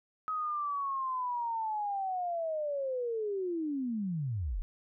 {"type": "linear sweep", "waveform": "sine", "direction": "down", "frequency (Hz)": [1273, 31.2], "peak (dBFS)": -31, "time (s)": [0.28, 4.62], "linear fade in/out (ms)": 0, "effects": []}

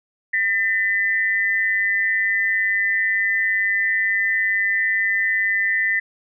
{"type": "tone pair together", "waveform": "sine", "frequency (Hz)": [1801.1, 1999], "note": ["A6", "B6"], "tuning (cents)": [40, 20], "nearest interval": "major second", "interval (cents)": 180, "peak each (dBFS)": -20, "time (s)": [0.33, 6], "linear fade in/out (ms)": 10, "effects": []}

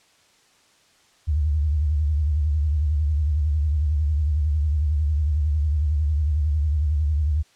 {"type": "tone with vibrato", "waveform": "sine", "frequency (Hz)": 75, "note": "D2", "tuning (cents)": 37, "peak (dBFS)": -18, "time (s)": [1.27, 7.43], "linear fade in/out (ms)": 20, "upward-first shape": "sine", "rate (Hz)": 11, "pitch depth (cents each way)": 110, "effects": ["white hiss -58 dBFS RMS until 7.55 s", "low-pass 7000 Hz 12 dB/octave"]}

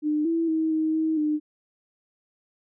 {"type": "tone with pitch steps", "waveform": "sine", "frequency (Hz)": [301.6, 330.6, 318.8, 315, 317.5, 302.6], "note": ["D4", "E4", "D#4", "D#4", "D#4", "D#4"], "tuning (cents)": [46, 5, 42, 21, 35, -48], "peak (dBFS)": -21, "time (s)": [0.02, 1.4], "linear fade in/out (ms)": 50, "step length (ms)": 230, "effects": []}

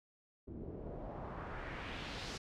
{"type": "noise with low-pass filter sweep", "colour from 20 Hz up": "pink", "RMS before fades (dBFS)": -45, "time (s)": [0.47, 2.38], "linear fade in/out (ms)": 10, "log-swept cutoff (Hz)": [280, 5600], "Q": 1.6, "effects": []}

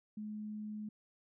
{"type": "tone", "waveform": "sine", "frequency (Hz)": 212.3, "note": "G#3", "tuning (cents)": 38, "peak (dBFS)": -40, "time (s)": [0.17, 0.89], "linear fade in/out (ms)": 5, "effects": []}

